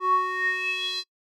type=tone with band-pass filter sweep; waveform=square; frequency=370 Hz; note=F#4; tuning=in tune; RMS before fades=-26 dBFS; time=0-1.04 s; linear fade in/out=50 ms; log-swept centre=910 to 4400 Hz; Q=7.3; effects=noise-tail reverb RT60 0.1 s tail -26 dB re dry